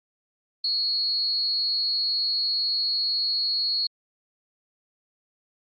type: tone with amplitude modulation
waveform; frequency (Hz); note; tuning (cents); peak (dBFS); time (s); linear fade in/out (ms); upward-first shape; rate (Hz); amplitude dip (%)
sine; 4326; C#8; -43; -20; 0.64-3.87; 5; sine; 286; 50
effects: Opus 48 kbps